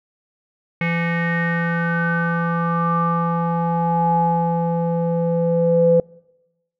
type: tone with low-pass filter sweep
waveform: square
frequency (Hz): 168.8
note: E3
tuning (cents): +41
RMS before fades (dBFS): -19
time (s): 0.81-6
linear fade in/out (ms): 2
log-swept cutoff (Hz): 2200 to 500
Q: 8.1
effects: noise-tail reverb RT60 1.0 s tail -26 dB re dry